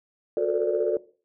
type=tone cluster; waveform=sine; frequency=362.9 / 439.6 / 455.2 / 508 / 584 Hz; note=F#4 / A4 / A#4 / B4 / D5; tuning=-34 / -2 / -41 / +49 / -10 cents; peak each=-27 / -26 / -27 / -33 / -26 dBFS; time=0.37-0.97 s; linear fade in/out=2 ms; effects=noise-tail reverb RT60 0.4 s tail -18 dB re dry + tanh soft clip ceiling -12 dBFS